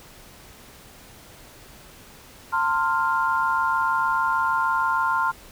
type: chord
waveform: sine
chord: F major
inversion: first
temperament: equal with one note detuned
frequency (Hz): 900 / 1046.5 / 1396.9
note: A5 / C6 / F6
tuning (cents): +39 / 0 / 0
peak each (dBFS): -25 / -23 / -24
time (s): 2.52-5.32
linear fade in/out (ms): 20
effects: pink hiss -47 dBFS RMS until 5.51 s